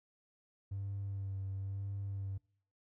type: tone with vibrato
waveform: triangle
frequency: 98 Hz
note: G2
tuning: in tune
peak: -34 dBFS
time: 0.71-2.38 s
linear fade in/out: 10 ms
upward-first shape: sine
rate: 1 Hz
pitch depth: 23 cents each way
effects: noise-tail reverb RT60 0.5 s tail -25 dB re dry + tanh soft clip ceiling -33 dBFS